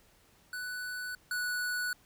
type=tone pair in turn; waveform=square; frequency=1488 / 1475.2 Hz; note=F#6 / F#6; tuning=+9 / -6 cents; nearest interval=unison; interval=15 cents; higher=first; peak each=-37 / -32 dBFS; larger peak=second; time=0.53-1.15 / 1.31-1.93 s; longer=neither; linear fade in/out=2 ms; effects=pink hiss -64 dBFS RMS until 2.05 s